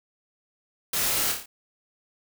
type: noise with echo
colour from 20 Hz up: white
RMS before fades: -27 dBFS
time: 0.93-1.32 s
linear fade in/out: 5 ms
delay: 28 ms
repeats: 5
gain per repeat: -4 dB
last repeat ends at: 1.46 s
effects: none